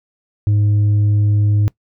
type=tone with tanh clipping; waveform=triangle; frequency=103.83 Hz; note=G#2; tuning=in tune; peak=-12 dBFS; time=0.47-1.68 s; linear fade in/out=0 ms; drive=8 dB; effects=noise-tail reverb RT60 0.1 s tail -21 dB re dry